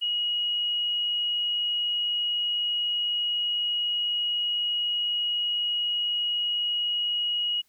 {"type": "tone", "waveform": "sine", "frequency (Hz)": 2898, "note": "F#7", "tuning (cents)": -37, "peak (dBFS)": -24, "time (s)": [0.01, 7.62], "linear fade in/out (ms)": 20, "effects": ["white hiss -67 dBFS RMS until 7.68 s"]}